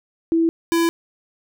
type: tone pair in turn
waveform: sine / square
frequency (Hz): 329.6 / 334.6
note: E4 / E4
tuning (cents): 0 / +26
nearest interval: unison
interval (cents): 26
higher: second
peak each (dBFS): -14 / -16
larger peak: first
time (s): 0.32-0.49 / 0.72-0.89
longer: neither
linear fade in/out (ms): 0
effects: none